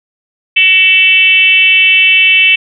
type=tone with frequency modulation; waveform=sine; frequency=2651 Hz; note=E7; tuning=9 cents sharp; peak=-4 dBFS; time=0.56-2.56 s; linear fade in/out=10 ms; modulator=390 Hz; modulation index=0.95; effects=none